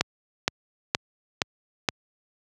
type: click train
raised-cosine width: 0.2 ms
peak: -3 dBFS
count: 5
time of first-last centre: 0.01-1.888 s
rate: 2.13 Hz
effects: high-pass 80 Hz 12 dB/octave